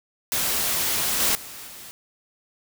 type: noise with level steps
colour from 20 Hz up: white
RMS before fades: -24 / -21 / -39 / -41 dBFS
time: 0.32-1.91 s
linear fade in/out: 0 ms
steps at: 1.2 / 1.35 / 1.67 s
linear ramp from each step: 2 ms
effects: none